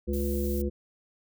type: harmonic tone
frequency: 70.5 Hz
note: C#2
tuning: 30 cents sharp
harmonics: 1 / 3 / 5 / 7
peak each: -29 / -32 / -32 / -36 dBFS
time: 0.07-0.7 s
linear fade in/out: 20 ms
type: noise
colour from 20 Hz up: violet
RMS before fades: -41 dBFS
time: 0.13-0.62 s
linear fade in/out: 5 ms
effects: none